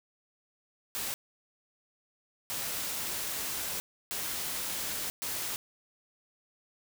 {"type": "noise bursts at uneven times", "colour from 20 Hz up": "white", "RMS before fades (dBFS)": -35, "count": 4, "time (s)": [[0.95, 1.14], [2.5, 3.8], [4.11, 5.1], [5.22, 5.56]], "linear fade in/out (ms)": 0, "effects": []}